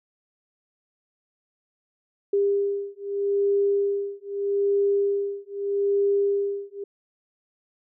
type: beating tone pair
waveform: sine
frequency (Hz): 400.6 / 401.4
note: G4 / G4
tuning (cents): +38 / +41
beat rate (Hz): 0.8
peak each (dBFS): -24 / -24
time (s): 2.33-6.84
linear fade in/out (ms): 5
effects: none